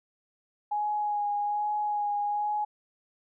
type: tone with vibrato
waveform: sine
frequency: 830.6 Hz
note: G#5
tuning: in tune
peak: -26 dBFS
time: 0.71-2.65 s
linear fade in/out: 10 ms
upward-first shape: sine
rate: 1.2 Hz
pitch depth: 18 cents each way
effects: none